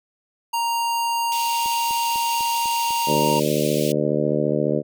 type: tone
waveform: square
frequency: 932.3 Hz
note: A#5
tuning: in tune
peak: -21 dBFS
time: 0.53-3.4 s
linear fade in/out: 10 ms
type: high-pass noise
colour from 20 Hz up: pink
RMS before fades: -32 dBFS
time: 1.32-3.92 s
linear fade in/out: 0 ms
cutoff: 2400 Hz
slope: 48 dB/octave
type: click train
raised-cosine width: 2 ms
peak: -27 dBFS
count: 7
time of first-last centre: 1.66-3.156 s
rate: 4.01 Hz
type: harmonic tone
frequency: 74.6 Hz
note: D2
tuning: 28 cents sharp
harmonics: 2 / 3 / 4 / 5 / 6 / 7 / 8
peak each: -26 / -26 / -26 / -26 / -26 / -26 / -26 dBFS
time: 3.06-4.83 s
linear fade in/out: 50 ms
effects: none